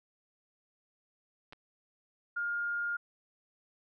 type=clicks; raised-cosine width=0.3 ms; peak=-33 dBFS; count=2; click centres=1.525 / 1.532 s
type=tone; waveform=sine; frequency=1414 Hz; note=F6; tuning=21 cents sharp; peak=-31 dBFS; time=2.36-2.97 s; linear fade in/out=10 ms
effects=none